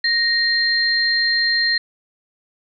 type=tone pair together; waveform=sine; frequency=1864.7 / 4182 Hz; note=A#6 / C8; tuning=0 / -2 cents; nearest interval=octave + major second; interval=1398 cents; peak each=-18 dBFS; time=0.04-1.78 s; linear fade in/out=5 ms; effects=none